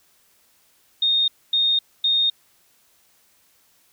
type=tone bursts; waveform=sine; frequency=3689 Hz; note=A#7; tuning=19 cents flat; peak=-16 dBFS; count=3; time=1.02-2.3 s; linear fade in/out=5 ms; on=260 ms; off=250 ms; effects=white hiss -60 dBFS RMS until 3.92 s